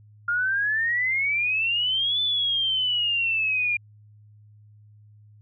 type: exponential two-way sweep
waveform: sine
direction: up then down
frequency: 1400 to 3520 to 2392 Hz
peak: -21 dBFS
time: 0.28-3.77 s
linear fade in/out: 5 ms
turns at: 2.21 s
effects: added 105 Hz sine -49 dBFS peak until 5.41 s